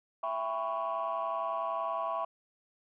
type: chord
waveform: sine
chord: C# half-diminished seventh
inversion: first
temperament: just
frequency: 665.2 / 798.3 / 997.9 / 1108.7 Hz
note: E5 / G5 / B5 / C#6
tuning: +16 / +31 / +18 / 0 cents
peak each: -34 / -39 / -36 / -34 dBFS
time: 0.23-2.25 s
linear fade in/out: 5 ms
effects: tanh soft clip ceiling -25 dBFS